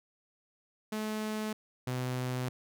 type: tone pair in turn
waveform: sawtooth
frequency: 215.4 / 126.61 Hz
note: A3 / B2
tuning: -37 / +43 cents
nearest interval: major sixth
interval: 920 cents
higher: first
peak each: -29 / -28 dBFS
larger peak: second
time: 0.92-1.53 / 1.87-2.49 s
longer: second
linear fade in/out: 5 ms
effects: none